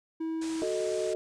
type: tone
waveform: triangle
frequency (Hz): 323.1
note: E4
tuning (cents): -35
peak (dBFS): -28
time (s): 0.2-0.64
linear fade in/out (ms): 10
type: low-pass noise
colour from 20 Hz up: white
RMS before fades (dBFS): -45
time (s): 0.41-1.14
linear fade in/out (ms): 10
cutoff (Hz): 8900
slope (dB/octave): 48
type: chord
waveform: sine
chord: D# diminished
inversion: first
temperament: equal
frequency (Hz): 370 / 440 / 622.3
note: F#4 / A4 / D#5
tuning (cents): 0 / 0 / 0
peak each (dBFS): -32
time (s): 0.62-1.15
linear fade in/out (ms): 0
effects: none